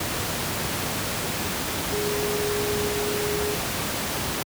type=tone in noise; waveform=sine; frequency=415.4 Hz; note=G#4; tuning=in tune; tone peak=-26 dBFS; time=1.92-3.55 s; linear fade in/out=5 ms; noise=pink; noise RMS=-27 dBFS; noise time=0-4.43 s; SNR=-2 dB; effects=high-pass 80 Hz 12 dB/octave